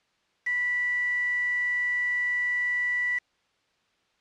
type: tone with quantisation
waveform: sine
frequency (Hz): 1961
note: B6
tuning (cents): -13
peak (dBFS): -24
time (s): 0.46-3.19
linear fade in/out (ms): 10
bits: 6
effects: white hiss -69 dBFS RMS until 4.2 s + low-pass 4000 Hz 12 dB/octave